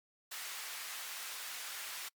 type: high-pass noise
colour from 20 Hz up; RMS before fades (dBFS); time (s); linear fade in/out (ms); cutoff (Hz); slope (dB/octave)
pink; -44; 0.31-2.09; 10; 1400; 12
effects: noise-tail reverb RT60 0.1 s tail -26 dB re dry + Opus 48 kbps